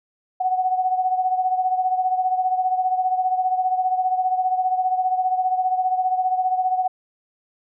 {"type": "beating tone pair", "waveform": "sine", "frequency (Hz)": [740, 755], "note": ["F#5", "F#5"], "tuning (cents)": [0, 35], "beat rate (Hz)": 15, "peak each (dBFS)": [-19, -25], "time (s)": [0.4, 6.88], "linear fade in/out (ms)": 10, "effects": []}